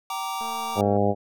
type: chord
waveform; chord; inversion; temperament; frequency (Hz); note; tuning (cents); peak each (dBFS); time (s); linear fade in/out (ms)
square; G minor; none; equal with one note detuned; 771 / 932.3 / 1174.7; G5 / Bb5 / D6; -29 / 0 / 0; -33; 0.1-0.81; 2
type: click train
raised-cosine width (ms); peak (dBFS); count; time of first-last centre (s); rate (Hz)
1; -29; 127; 0.41-0.968; 226
type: harmonic tone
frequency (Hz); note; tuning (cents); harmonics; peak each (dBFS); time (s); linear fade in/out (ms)
101.5; G#2; -39; 1 / 2 / 3 / 4 / 5 / 6 / 7 / 8; -27 / -25 / -30 / -26 / -26 / -27 / -28 / -29; 0.75-1.15; 50
effects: none